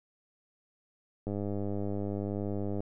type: click train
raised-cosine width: 2 ms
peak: -22 dBFS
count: 156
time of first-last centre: 1.27-2.805 s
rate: 101 Hz
effects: none